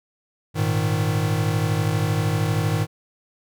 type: chord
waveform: square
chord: Ab suspended second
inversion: none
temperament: equal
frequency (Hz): 103.83 / 116.54 / 155.56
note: Ab2 / Bb2 / Eb3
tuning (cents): 0 / 0 / 0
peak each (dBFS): -24 / -27 / -24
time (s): 0.54-2.87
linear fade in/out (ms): 50
effects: none